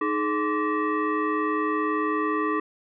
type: tone with frequency modulation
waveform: sine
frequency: 423.9 Hz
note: G#4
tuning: 35 cents sharp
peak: -22 dBFS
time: 0.01-2.6 s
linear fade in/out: 5 ms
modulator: 734 Hz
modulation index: 1.6
effects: none